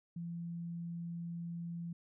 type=tone; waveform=sine; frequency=170 Hz; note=F3; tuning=46 cents flat; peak=-39 dBFS; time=0.16-1.93 s; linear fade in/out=5 ms; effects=none